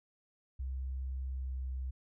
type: tone with pitch glide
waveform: sine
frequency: 65.41 to 64.7 Hz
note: C2 to C2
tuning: 0 to -19 cents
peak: -35 dBFS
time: 0.59-1.91 s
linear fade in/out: 10 ms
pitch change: -19 cents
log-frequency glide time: 1.32-1.6 s
effects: none